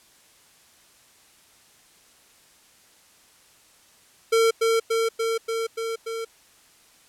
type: tone with echo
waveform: square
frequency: 453.5 Hz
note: A#4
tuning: 48 cents flat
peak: -17 dBFS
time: 4.32-4.51 s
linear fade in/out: 10 ms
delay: 290 ms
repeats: 6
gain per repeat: -2 dB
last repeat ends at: 6.25 s
effects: white hiss -56 dBFS RMS until 7.08 s + low-pass 11000 Hz 12 dB/octave